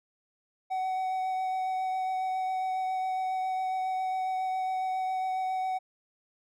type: tone with vibrato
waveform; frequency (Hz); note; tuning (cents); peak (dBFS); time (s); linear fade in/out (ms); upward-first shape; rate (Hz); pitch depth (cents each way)
triangle; 751; F#5; +26; -26; 0.7-5.79; 20; sine; 7.3; 11
effects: none